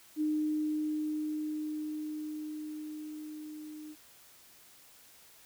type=tone with level ramp; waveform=sine; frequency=305.6 Hz; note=D#4; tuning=31 cents flat; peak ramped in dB=-27 to -43 dBFS; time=0.16-3.96 s; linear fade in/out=50 ms; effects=white hiss -58 dBFS RMS until 5.45 s